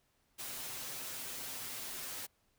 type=noise with comb filter; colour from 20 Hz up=white; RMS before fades=-43 dBFS; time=0.38-2.27 s; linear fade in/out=20 ms; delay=7.7 ms; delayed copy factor=+0.65; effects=pink hiss -75 dBFS RMS until 2.58 s